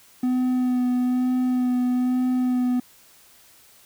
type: tone with vibrato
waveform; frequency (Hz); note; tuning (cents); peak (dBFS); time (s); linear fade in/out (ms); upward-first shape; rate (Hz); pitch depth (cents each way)
triangle; 250.9; B3; +28; -17; 0.23-2.8; 5; sine; 1.1; 16
effects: white hiss -53 dBFS RMS until 3.85 s